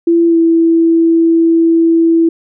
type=tone with pitch glide; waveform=sine; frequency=337.2 to 330.6 Hz; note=E4 to E4; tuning=+39 to +5 cents; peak=-6 dBFS; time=0.07-2.29 s; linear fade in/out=5 ms; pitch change=-34 cents; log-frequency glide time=0.27-0.37 s; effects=none